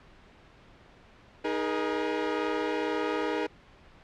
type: chord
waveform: sawtooth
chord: D# suspended fourth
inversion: none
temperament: equal with one note detuned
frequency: 311.1 / 415.3 / 477.6 Hz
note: D#4 / G#4 / A#4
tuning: 0 / 0 / +42 cents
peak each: -28 dBFS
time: 1.44-3.47 s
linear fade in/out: 10 ms
effects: pink hiss -55 dBFS RMS until 4.03 s + low-pass 3000 Hz 12 dB/octave